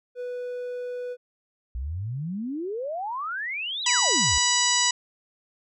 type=tone; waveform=triangle; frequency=493.4 Hz; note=B4; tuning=2 cents flat; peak=-28 dBFS; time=0.15-1.17 s; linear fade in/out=50 ms
type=exponential two-way sweep; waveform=sine; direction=up then down; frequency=57.8 to 4015 to 57.8 Hz; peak=-28 dBFS; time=1.75-4.38 s; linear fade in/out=0 ms; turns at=3.83 s
type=harmonic tone; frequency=980 Hz; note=B5; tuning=14 cents flat; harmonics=1 / 2 / 3 / 4 / 5 / 6 / 7 / 8; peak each=-28 / -28 / -28 / -28 / -28 / -28 / -28 / -28 dBFS; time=3.86-4.91 s; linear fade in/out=5 ms
effects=none